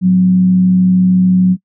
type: tone with frequency modulation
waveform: sine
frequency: 184 Hz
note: F#3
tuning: 9 cents flat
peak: -6 dBFS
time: 0.01-1.57 s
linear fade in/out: 50 ms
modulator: 73.3 Hz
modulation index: 0.2
effects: noise-tail reverb RT60 0.1 s tail -24 dB re dry